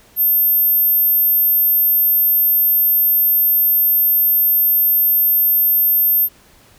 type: tone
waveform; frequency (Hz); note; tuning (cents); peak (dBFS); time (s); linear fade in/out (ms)
sine; 13290; G#9; 0; -11; 0.16-6.29; 50
effects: pink hiss -49 dBFS RMS until 6.78 s